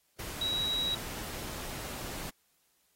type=tone in noise; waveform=sine; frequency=3860 Hz; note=B7; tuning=40 cents flat; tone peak=-29 dBFS; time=0.41-0.95 s; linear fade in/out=5 ms; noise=pink; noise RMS=-41 dBFS; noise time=0.19-2.3 s; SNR=+9 dB; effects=white hiss -72 dBFS RMS until 2.95 s + AAC 48 kbps